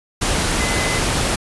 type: tone in noise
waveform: sine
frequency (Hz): 2033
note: B6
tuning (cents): +50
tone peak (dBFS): -25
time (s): 0.6-0.99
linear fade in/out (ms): 10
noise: pink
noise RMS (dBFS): -19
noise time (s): 0.21-1.36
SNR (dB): -9
effects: resampled to 24000 Hz